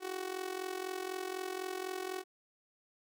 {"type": "tone with amplitude modulation", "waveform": "sawtooth", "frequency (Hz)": 373, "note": "F#4", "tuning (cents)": 14, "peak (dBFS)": -30, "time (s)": [0, 2.24], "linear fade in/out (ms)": 50, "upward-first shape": "sine", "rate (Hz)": 44, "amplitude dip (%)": 80, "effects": []}